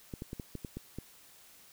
clicks, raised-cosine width 3 ms, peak -26 dBFS, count 8, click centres 0.138 / 0.221 / 0.331 / 0.398 / 0.553 / 0.648 / 0.77 / 0.986 s, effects white hiss -58 dBFS RMS until 1.72 s

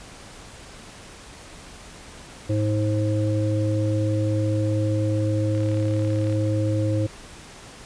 harmonic tone, 106 Hz, G#2, 36 cents sharp, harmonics 1 / 3 / 5, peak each -21 / -26 / -28 dBFS, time 2.49-7.07 s, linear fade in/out 10 ms
click train, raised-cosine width 0.3 ms, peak -26 dBFS, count 29, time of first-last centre 5.55-6.326 s, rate 36.1 Hz
effects pink hiss -43 dBFS RMS until 7.85 s + resampled to 22050 Hz

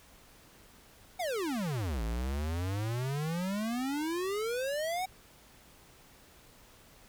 square exponential two-way sweep, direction down then up, 765 to 53.3 to 765 Hz, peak -32 dBFS, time 1.19-5.06 s, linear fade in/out 10 ms, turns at 2.03 s, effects pink hiss -58 dBFS RMS until 7.08 s

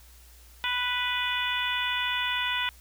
harmonic tone, 493.9 Hz, B4, in tune, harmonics 2 / 3 / 4 / 5 / 6 / 7, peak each -33 / -33 / -33 / -33 / -33 / -33 dBFS, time 0.64-2.69 s, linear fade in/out 0 ms, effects added 60 Hz sine -51 dBFS peak until 2.8 s + white hiss -56 dBFS RMS until 2.8 s

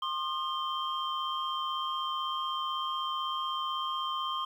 sine tone cluster, 1061 / 1217 / 3151 Hz, C6 / D#6 / G7, +24 / -39 / +8 cents, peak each -33 / -35 / -36 dBFS, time 0.02-4.45 s, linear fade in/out 5 ms, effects tanh soft clip ceiling -22 dBFS + 10-bit

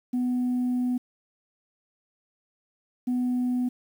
sine tone pair in turn, 248.5 / 248.5 Hz, B3 / B3, +11 / +11 cents, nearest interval unison, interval 0 cents, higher neither, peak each -21 dBFS, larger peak neither, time 0.13-0.98 / 3.07-3.69 s, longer first, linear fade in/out 10 ms, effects tanh soft clip ceiling -21 dBFS + 9-bit

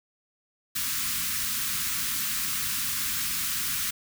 white band-stop noise, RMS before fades -29 dBFS, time 0.75-3.91 s, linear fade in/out 10 ms, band 280 to 1100 Hz, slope 48 dB/octave, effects none

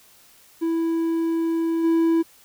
triangle tone with level steps, 329.6 Hz, E4, in tune, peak -18 / -14 dBFS, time 0.61-2.23 s, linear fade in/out 20 ms, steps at 1.83 s, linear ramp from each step 20 ms, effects white hiss -53 dBFS RMS until 2.44 s

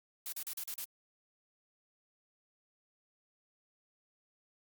blue noise bursts, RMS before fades -40 dBFS, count 6, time 0.26-0.845 s, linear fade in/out 2 ms, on 65 ms, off 39 ms, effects Opus 48 kbps

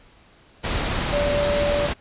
sine tone in noise, 580 Hz, D5, 22 cents flat, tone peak -20 dBFS, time 1.12-1.88 s, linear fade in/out 20 ms, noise pink, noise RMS -24 dBFS, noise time 0.63-1.94 s, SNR +1 dB, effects pink hiss -53 dBFS RMS until 2 s + resampled to 8000 Hz

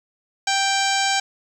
harmonic tone with a mistuned harmonic, 784 Hz, G5, in tune, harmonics 1 / 2 / 3 / 4 / 5 / 6 / 7 / 8 / 9 / 10, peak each -22 / -25 / -27 / -28 / -29 / -30 / -30 / -31 / -32 / -32 dBFS, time 0.47-1.2 s, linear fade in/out 5 ms, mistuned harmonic 8, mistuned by +49 cents, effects 8-bit

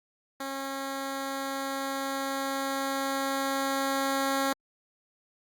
10% pulse tone with level ramp, 272 Hz, C#4, 33 cents flat, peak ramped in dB -25 to -17 dBFS, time 0.4-4.53 s, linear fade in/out 5 ms, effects Opus 48 kbps

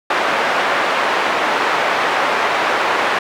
pink band-pass noise, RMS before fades -17 dBFS, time 0.1-3.19 s, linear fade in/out 5 ms, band 650 to 2000 Hz, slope 12 dB/octave, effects none

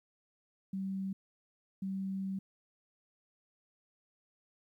sine tone bursts at uneven times, 192.5 Hz, G3, 31 cents flat, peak -34 dBFS, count 2, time 0.73-1.13 / 1.82-2.39 s, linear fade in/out 5 ms, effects 12-bit

